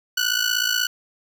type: ring-modulated tone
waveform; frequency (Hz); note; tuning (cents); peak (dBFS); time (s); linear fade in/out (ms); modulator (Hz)
15% pulse; 1480; F#6; 0; -10; 0.17-0.87; 5; 28.2
effects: none